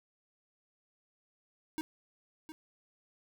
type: tone with echo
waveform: square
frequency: 314.2 Hz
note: D#4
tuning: 17 cents sharp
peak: -34 dBFS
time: 1.78-1.81 s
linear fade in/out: 0 ms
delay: 710 ms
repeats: 1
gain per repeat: -11 dB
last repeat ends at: 2.52 s
effects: none